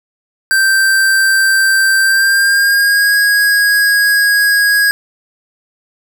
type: tone with pitch glide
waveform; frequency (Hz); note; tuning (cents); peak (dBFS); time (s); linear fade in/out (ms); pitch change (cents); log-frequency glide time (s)
square; 1565 to 1649.5; G6 to G#6; -3 to -12; -9; 0.51-4.91; 0; +91; 2.01-3.16
effects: none